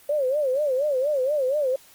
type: tone with vibrato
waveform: sine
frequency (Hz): 554.4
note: C#5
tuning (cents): 0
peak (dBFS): -20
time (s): 0.09-1.76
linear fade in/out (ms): 5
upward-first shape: sine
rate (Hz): 4.2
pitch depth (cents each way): 160
effects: white hiss -52 dBFS RMS until 1.94 s + Opus 32 kbps